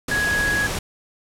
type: tone in noise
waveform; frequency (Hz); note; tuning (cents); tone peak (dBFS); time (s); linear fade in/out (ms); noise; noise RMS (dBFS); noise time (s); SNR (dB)
sine; 1667; G#6; +6; -19; 0.11-0.67; 5; pink; -26; 0.08-0.79; +4
effects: low-pass 11000 Hz 12 dB/octave